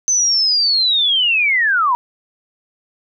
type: linear sweep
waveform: sine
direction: down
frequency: 6190 to 932.3 Hz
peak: -12 dBFS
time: 0.08-1.95 s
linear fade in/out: 0 ms
effects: none